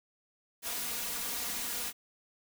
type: noise with comb filter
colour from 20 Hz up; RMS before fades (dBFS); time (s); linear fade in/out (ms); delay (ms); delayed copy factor
white; -36; 0.62-1.93; 50; 4.2; +0.9
effects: none